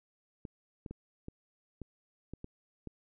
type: clicks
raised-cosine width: 3 ms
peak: -29 dBFS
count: 8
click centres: 0.452 / 0.862 / 0.91 / 1.284 / 1.817 / 2.336 / 2.444 / 2.873 s
effects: none